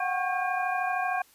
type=tone cluster; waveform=sine; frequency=729 / 762 / 1099 / 1605 / 2430 Hz; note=F#5 / G5 / C#6 / G6 / D#7; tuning=-26 / -49 / -15 / +40 / -42 cents; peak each=-29 / -33 / -34 / -32 / -37 dBFS; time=0-1.22 s; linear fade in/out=5 ms; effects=white hiss -59 dBFS RMS until 1.34 s + resampled to 32000 Hz